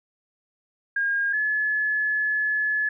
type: tone pair in turn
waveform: sine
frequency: 1620 / 1712.8 Hz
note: G#6 / A6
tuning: -43 / -47 cents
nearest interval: minor second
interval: 96 cents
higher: second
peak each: -21 dBFS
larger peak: neither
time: 0.96-1.33 / 1.33-2.89 s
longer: second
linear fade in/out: 5 ms
effects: none